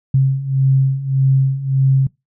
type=beating tone pair; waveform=sine; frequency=133.2 / 134.9 Hz; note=C3 / C#3; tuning=+31 / -47 cents; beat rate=1.7 Hz; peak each=-17 / -13 dBFS; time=0.14-2.07 s; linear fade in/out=5 ms; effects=noise-tail reverb RT60 0.2 s tail -23 dB re dry